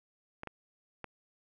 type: clicks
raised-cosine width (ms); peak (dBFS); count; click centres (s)
0.5; -25; 3; 0.434 / 0.473 / 1.043
effects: none